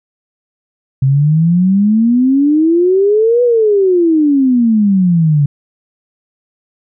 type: exponential two-way sweep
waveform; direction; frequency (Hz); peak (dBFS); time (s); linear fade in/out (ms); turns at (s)
sine; up then down; 130.81 to 493.9 to 140.5; -7; 1.02-5.46; 5; 3.43
effects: none